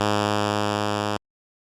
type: tone with level ramp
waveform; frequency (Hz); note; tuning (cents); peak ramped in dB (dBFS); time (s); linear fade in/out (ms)
5% pulse; 104; G#2; +3; -8 to -12; 0-1.17; 5
effects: low-pass 7000 Hz 12 dB/octave + Opus 48 kbps